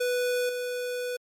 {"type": "tone with level steps", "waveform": "square", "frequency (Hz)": 493.9, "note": "B4", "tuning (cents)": 0, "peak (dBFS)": [-25, -30], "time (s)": [0, 1.17], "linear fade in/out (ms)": 10, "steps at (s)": 0.49, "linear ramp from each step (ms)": 2, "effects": ["MP3 64 kbps"]}